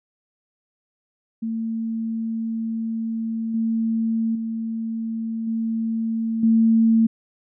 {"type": "tone with level steps", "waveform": "sine", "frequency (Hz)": 225.4, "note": "A3", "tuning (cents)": 42, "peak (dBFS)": [-23, -19, -24, -21, -13], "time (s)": [1.42, 7.07], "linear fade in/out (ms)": 10, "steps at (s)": [3.54, 4.35, 5.47, 6.43], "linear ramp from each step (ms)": 5, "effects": []}